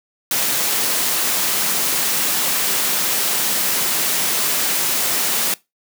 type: high-pass noise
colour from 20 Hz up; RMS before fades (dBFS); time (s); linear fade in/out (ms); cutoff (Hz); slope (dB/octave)
white; -19; 0.31-5.54; 2; 140; 24
effects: noise-tail reverb RT60 0.2 s tail -21 dB re dry